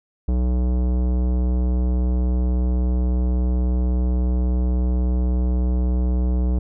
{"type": "tone with tanh clipping", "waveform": "sine", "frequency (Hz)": 61.8, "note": "B1", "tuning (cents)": 2, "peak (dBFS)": -19, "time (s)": [0.28, 6.59], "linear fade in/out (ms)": 5, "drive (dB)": 17, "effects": []}